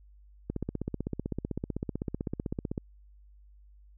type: click train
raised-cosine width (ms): 3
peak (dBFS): -19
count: 37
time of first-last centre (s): 0.5-2.778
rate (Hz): 15.8
effects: added 50 Hz sine -53 dBFS peak until 3.97 s